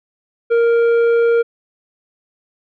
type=tone with tanh clipping; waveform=sine; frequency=466.2 Hz; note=A#4; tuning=in tune; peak=-12 dBFS; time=0.5-1.43 s; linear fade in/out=20 ms; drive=8 dB; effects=none